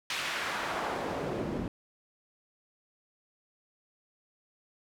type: noise with band-pass filter sweep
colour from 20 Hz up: pink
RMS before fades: -34 dBFS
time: 0.1-1.68 s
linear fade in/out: 2 ms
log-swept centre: 2900 to 220 Hz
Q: 0.99
effects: none